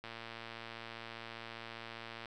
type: click train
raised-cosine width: 0.3 ms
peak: -29 dBFS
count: 256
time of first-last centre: 0.04-2.257 s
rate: 115 Hz
effects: none